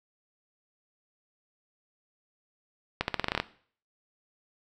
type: accelerating click train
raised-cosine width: 0.3 ms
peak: -10 dBFS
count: 10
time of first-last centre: 3.01-3.4 s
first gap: 71 ms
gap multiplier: 0.87
effects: noise-tail reverb RT60 0.5 s tail -17 dB re dry